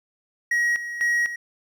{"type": "tone with tremolo", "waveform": "triangle", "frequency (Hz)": 1900, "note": "A#6", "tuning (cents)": 33, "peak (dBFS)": -17, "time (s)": [0.51, 1.36], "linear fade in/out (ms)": 5, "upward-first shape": "square", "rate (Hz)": 2, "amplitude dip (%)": 70, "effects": []}